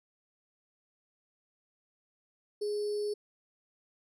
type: tone with sample-and-hold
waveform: sine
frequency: 415.3 Hz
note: G#4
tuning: in tune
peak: -30 dBFS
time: 2.61-3.14 s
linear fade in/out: 10 ms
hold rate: 4900 Hz
effects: resampled to 22050 Hz